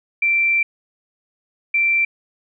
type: tone pair in turn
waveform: sine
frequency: 2349 / 2349 Hz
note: D7 / D7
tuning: 0 / 0 cents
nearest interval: unison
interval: 0 cents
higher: neither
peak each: -14 dBFS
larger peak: neither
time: 0.22-0.63 / 1.74-2.05 s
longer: first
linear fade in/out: 5 ms
effects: none